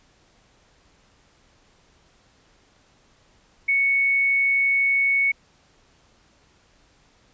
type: tone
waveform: sine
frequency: 2217 Hz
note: C#7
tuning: in tune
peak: -17 dBFS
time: 3.68-5.32 s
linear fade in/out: 10 ms
effects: pink hiss -59 dBFS RMS until 7.33 s + resampled to 16000 Hz